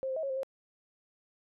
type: tone with pitch steps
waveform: sine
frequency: 530 / 524 / 638 / 549 / 526 / 536 Hz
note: C5 / C5 / D#5 / C#5 / C5 / C5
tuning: +22 / +2 / +43 / -17 / +9 / +42 cents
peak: -31 dBFS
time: 0.03-0.432 s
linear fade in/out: 0 ms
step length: 67 ms
effects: none